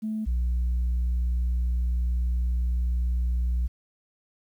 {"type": "tone pair in turn", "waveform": "sine", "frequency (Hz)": [217.4, 60.6], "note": ["A3", "B1"], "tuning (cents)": [-21, -32], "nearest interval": "octave + minor seventh", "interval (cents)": 2211, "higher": "first", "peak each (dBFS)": [-26, -20], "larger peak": "second", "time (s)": [[0.02, 0.26], [0.26, 3.68]], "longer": "second", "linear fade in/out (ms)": 20, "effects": ["tanh soft clip ceiling -21 dBFS", "10-bit"]}